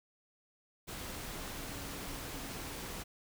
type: tone in noise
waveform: sine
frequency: 280 Hz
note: C#4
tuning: 18 cents sharp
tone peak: -52 dBFS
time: 1.56-2.81 s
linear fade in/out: 20 ms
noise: pink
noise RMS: -43 dBFS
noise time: 0.87-3.04 s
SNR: -12 dB
effects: none